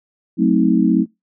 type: chord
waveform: sine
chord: F# diminished seventh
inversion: none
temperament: equal with one note detuned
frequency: 185 / 220 / 261.6 / 318.4 Hz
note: F#3 / A3 / C4 / Eb4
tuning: 0 / 0 / 0 / +40 cents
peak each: -17 dBFS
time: 0.37-1.06 s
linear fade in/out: 50 ms
effects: noise-tail reverb RT60 0.2 s tail -25 dB re dry